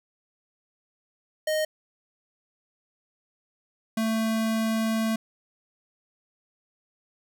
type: tone pair in turn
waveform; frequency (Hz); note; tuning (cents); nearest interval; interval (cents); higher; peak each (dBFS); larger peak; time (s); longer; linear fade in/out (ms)
square; 620 / 222.5; D#5 / A3; -6 / +20; octave + tritone; 1774; first; -24; neither; 1.47-1.65 / 3.97-5.16; second; 5
effects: none

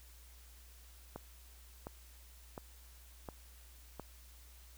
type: click train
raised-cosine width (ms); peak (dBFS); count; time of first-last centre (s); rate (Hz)
1; -29; 5; 1.16-3.997; 1.41
effects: added 60 Hz sine -56 dBFS peak until 4.77 s + white hiss -62 dBFS RMS until 4.77 s

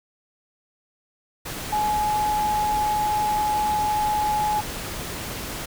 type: tone in noise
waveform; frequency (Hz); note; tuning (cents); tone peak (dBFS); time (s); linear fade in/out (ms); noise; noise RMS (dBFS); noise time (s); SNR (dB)
sine; 844; G#5; +28; -20; 1.72-4.61; 10; pink; -32; 1.45-5.66; +9
effects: none

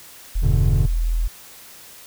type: tone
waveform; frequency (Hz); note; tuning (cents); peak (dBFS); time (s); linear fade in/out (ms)
sine; 41.24; E1; +2; -17; 0.35-1.28; 10
type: chord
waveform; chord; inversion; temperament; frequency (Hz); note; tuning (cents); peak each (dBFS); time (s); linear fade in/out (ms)
triangle; E minor seventh; none; equal; 82.41 / 98 / 123.47 / 146.83; E2 / G2 / B2 / D3; 0 / 0 / 0 / 0; -20; 0.42-0.87; 20
effects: white hiss -43 dBFS RMS until 2.06 s

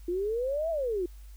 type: exponential two-way sweep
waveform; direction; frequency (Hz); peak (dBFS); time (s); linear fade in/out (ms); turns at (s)
sine; up then down; 340.8 to 676 to 340.8; -27; 0.08-1.06; 5; 0.7
effects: added 50 Hz sine -44 dBFS peak until 1.36 s + white hiss -62 dBFS RMS until 1.36 s

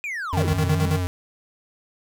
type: linear two-way sweep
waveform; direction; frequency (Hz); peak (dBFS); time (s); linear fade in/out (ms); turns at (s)
triangle; down then up; 2488 to 63.3 to 206.5; -25; 0.04-0.88; 0; 0.51
type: tone with vibrato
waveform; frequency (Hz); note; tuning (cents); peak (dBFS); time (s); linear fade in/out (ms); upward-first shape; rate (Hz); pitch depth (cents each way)
square; 90.5; F#2; -38; -23; 0.33-1.07; 0; sine; 5.1; 33
type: tone with tremolo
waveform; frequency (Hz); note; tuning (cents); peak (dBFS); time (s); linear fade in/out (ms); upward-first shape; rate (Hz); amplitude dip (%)
square; 155.56; D#3; 0; -20; 0.37-0.99; 2; square; 9.3; 75
effects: none

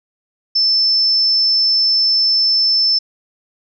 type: tone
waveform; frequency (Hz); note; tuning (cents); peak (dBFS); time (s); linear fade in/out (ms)
sine; 5290; E8; +5; -11; 0.55-2.99; 10
effects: none

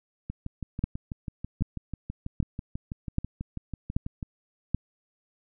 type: two click trains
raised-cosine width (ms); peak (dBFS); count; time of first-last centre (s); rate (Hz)
5; -12 / -21; 6 / 25; 0.84-4.746 / 0.3-4.228; 1.28 / 6.11
effects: none

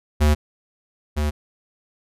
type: tone pair in turn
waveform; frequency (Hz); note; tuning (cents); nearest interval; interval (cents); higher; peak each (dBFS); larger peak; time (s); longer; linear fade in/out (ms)
square; 75.1 / 74.67; D2 / D2; +39 / +29; unison; 10; first; -14 / -20; first; 0.2-0.35 / 1.16-1.31; neither; 20
effects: resampled to 32000 Hz

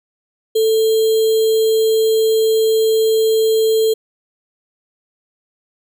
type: tone with sample-and-hold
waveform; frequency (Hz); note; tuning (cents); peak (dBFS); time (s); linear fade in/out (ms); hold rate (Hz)
sine; 442.1; A4; +8; -11; 0.55-3.94; 10; 3675
effects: none

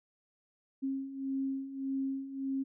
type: beating tone pair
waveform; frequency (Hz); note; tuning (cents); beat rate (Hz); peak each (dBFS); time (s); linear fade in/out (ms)
sine; 268.4 / 270.1; C4 / C#4; +44 / -45; 1.7; -39 / -34; 0.82-2.64; 20
effects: none

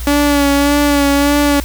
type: tone with vibrato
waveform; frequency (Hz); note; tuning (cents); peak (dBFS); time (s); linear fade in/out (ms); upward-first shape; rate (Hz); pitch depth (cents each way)
sawtooth; 285.7; D4; -48; -6; 0.07-1.6; 2; sine; 1.7; 29
effects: added 60 Hz sine -21 dBFS peak until 1.64 s + white hiss -32 dBFS RMS until 1.64 s

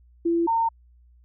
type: tone pair in turn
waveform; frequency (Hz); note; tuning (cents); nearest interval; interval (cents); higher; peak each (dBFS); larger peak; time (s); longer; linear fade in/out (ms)
sine; 337.6 / 912.8; E4 / A#5; +41 / -37; octave + perfect fourth; 1722; second; -19; neither; 0.25-0.47 / 0.47-0.69; neither; 10
effects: added 60 Hz sine -52 dBFS peak until 1.24 s

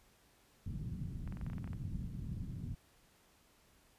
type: low-pass noise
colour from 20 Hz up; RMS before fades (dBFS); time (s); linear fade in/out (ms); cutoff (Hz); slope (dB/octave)
white; -42; 0.66-2.75; 5; 180; 24
type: clicks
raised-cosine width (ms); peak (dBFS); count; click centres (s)
0.5; -38; 11; 1.276 / 1.324 / 1.371 / 1.413 / 1.465 / 1.5 / 1.533 / 1.582 / 1.643 / 1.676 / 1.732
effects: pink hiss -68 dBFS RMS until 3.98 s + resampled to 32000 Hz

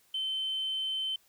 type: tone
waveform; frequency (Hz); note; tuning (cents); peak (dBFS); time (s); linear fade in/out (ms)
sine; 3080; G7; -31; -29; 0.14-1.16; 5
effects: tanh soft clip ceiling -26 dBFS + white hiss -66 dBFS RMS until 1.28 s

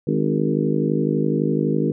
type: harmonic tone with a mistuned harmonic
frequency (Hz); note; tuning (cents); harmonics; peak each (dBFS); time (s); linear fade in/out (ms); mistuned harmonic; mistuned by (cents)
51.91; G#1; 0; 3 / 4 / 5 / 6 / 7 / 8 / 9; -23 / -24 / -25 / -26 / -26 / -27 / -28; 0.07-1.92; 5; 6; -33
effects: none

